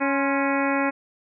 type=harmonic tone with a mistuned harmonic; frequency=277.2 Hz; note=C#4; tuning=in tune; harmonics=1 / 2 / 3 / 4 / 5 / 6 / 7 / 8 / 9; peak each=-24 / -27 / -29 / -30 / -31 / -32 / -32 / -33 / -34 dBFS; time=0-0.91 s; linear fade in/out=20 ms; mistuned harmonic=4; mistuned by=-67 cents; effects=none